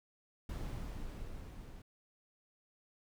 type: noise with level ramp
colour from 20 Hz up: brown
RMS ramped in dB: -39 to -50 dBFS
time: 0.49-1.82 s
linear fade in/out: 5 ms
effects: none